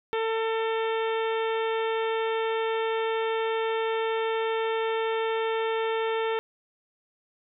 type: harmonic tone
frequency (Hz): 447.9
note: A4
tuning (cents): +31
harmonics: 1 / 2 / 3 / 4 / 5 / 6 / 7 / 8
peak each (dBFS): -26 / -32 / -36 / -38 / -40 / -42 / -43 / -44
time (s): 0.13-6.39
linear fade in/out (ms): 0
effects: none